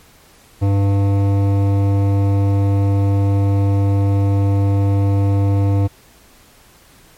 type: tone with hard clipping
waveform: triangle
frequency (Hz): 99.3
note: G2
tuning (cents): +23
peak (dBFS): -14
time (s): 0.61-5.88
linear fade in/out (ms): 20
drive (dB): 18
effects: pink hiss -48 dBFS RMS until 7.17 s + MP3 64 kbps